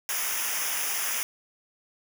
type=noise with comb filter; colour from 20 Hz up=white; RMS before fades=-29 dBFS; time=0.09-1.23 s; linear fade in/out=0 ms; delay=0.24 ms; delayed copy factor=-0.9; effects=none